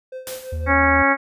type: tone with tremolo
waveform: triangle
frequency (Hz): 517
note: C5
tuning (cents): -21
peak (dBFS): -26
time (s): 0.12-0.73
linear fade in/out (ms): 5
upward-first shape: triangle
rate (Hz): 5.9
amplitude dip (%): 80
type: noise with exponential decay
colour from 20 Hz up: white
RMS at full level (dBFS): -29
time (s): 0.27-0.78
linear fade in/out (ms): 0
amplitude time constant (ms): 110
type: tone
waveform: triangle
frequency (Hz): 79.1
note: D#2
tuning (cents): +29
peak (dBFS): -21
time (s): 0.52-1.03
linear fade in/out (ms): 10
type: harmonic tone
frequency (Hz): 275.5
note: C#4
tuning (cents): -11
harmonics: 1 / 2 / 3 / 4 / 5 / 6 / 7 / 8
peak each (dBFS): -22 / -22 / -22 / -22 / -22 / -22 / -22 / -22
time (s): 0.66-1.17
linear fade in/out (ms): 50
effects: resampled to 32000 Hz